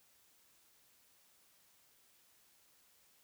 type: silence
effects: white hiss -69 dBFS RMS until 3.23 s